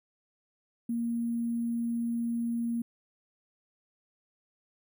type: tone with sample-and-hold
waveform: sine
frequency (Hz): 233.8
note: A#3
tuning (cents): +5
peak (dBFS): -28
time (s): 0.89-2.82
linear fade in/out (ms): 5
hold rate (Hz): 11025
effects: none